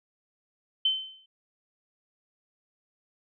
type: tone with exponential decay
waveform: sine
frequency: 3075 Hz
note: G7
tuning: 34 cents flat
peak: -19 dBFS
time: 0.85-1.26 s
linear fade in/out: 5 ms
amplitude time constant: 87 ms
effects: none